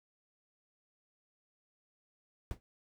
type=noise with exponential decay; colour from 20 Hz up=brown; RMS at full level=-35 dBFS; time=2.51-2.6 s; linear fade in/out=0 ms; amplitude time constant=19 ms; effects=none